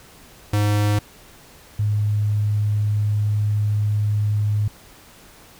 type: tone pair in turn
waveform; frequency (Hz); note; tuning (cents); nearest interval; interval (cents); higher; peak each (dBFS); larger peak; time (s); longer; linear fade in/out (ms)
square / sine; 103.83 / 104.73; G#2 / G#2; 0 / +15; unison; 15; second; -17; neither; 0.53-0.99 / 1.79-4.68; second; 5
effects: pink hiss -47 dBFS RMS until 5.59 s